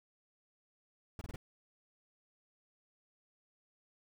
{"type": "noise bursts", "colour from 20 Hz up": "brown", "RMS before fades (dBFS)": -42, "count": 4, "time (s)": [1.19, 1.36], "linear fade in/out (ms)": 2, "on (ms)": 23, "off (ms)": 26, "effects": []}